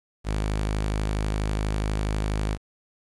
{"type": "tone", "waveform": "sawtooth", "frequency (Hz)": 52.2, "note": "G#1", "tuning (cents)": 10, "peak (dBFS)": -20, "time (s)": [0.24, 2.58], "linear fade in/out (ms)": 50, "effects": ["resampled to 24000 Hz", "9-bit"]}